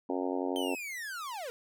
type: harmonic tone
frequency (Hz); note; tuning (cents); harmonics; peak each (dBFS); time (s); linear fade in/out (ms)
91.2; F#2; -24; 3 / 4 / 5 / 6 / 7 / 8 / 9 / 10; -34 / -36 / -38 / -40 / -41 / -42 / -43 / -44; 0.09-0.75; 5
type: linear sweep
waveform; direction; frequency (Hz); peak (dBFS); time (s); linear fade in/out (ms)
45% pulse; down; 3136 to 453.5; -37; 0.56-1.5; 0
effects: none